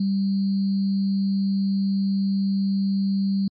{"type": "tone with sample-and-hold", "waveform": "sine", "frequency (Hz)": 196, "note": "G3", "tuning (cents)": 0, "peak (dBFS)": -19, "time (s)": [0, 3.48], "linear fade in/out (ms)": 5, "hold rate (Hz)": 4410, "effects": ["MP3 32 kbps"]}